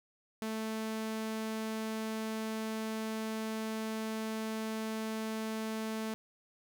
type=tone; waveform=sawtooth; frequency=220 Hz; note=A3; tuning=in tune; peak=-31 dBFS; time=0.42-6.14 s; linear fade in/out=0 ms; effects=none